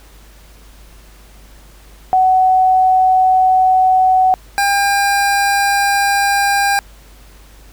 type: tone pair in turn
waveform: sine / 25% pulse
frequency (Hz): 748 / 801.6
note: F#5 / G5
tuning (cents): +19 / +38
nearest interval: minor second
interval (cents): 119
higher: second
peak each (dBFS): -8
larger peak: neither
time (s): 2.13-4.34 / 4.58-6.79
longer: neither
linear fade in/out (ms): 0
effects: added 50 Hz sine -40 dBFS peak until 7.72 s + pink hiss -46 dBFS RMS until 7.72 s